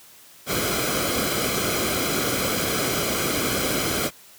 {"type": "noise with comb filter", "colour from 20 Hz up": "pink", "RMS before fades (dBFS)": -24, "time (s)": [0.46, 4.11], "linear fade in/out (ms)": 50, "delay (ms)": 1.1, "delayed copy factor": -0.65, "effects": ["white hiss -49 dBFS RMS until 4.38 s", "high-pass 60 Hz 12 dB/octave"]}